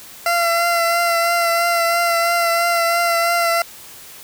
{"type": "tone with vibrato", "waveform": "20% pulse", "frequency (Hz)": 682, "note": "F5", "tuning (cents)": -41, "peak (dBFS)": -10, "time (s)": [0.26, 3.62], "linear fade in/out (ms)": 2, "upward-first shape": "triangle", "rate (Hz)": 3, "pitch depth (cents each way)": 25, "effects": ["white hiss -39 dBFS RMS until 4.23 s"]}